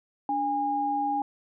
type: tone pair together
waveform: sine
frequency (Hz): 289.8 / 817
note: D4 / G#5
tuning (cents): -23 / -29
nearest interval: octave + tritone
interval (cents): 1794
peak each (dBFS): -32 / -25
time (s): 0.29-1.22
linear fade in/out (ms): 2
effects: none